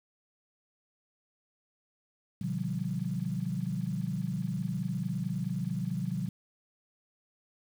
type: chord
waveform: sine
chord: G dominant seventh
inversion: first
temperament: just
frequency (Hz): 122.5 / 147 / 176.4 / 196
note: B2 / D3 / F3 / G3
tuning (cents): -14 / +2 / +18 / 0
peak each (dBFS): -37 / -36 / -34 / -37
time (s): 2.41-6.29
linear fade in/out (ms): 5
effects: 9-bit